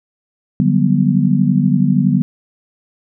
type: chord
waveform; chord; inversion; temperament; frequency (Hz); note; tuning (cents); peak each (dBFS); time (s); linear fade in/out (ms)
sine; G major seventh; second; just; 147 / 183.75 / 196 / 245; D3 / F#3 / G3 / B3; +2 / -12 / 0 / -14; -16; 0.6-2.22; 0
effects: none